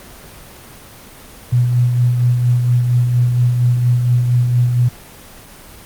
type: tone with tremolo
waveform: sine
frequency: 122.4 Hz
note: B2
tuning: 15 cents flat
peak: -9 dBFS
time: 1.52-4.89 s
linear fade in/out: 10 ms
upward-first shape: sine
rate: 4.3 Hz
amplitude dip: 40%
effects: pink hiss -38 dBFS RMS until 5.85 s + Opus 24 kbps